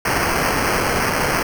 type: noise with sample-and-hold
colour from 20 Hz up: blue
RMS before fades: -19 dBFS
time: 0.05-1.43 s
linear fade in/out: 5 ms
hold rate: 3675 Hz
effects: none